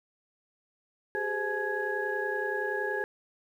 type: tone cluster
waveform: sine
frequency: 388.9 / 419.5 / 515 / 852 / 1664 Hz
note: G4 / G#4 / C5 / G#5 / G#6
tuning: -14 / +17 / -28 / +44 / +3 cents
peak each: -36 / -34 / -37 / -37 / -32 dBFS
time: 1.15-3.04 s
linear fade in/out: 0 ms
effects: tanh soft clip ceiling -17 dBFS + 10-bit